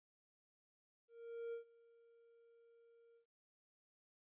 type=tone with ADSR envelope; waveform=triangle; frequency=465 Hz; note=A#4; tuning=4 cents flat; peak=-40 dBFS; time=1.08-3.26 s; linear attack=450 ms; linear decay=110 ms; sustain=-24 dB; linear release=100 ms; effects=resampled to 8000 Hz